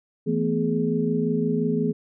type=tone cluster; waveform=sine; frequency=165.5 / 223 / 248.7 / 419.9 Hz; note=E3 / A3 / B3 / G#4; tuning=+7 / +23 / +12 / +19 cents; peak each=-26 dBFS; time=0.26-1.93 s; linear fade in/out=20 ms; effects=none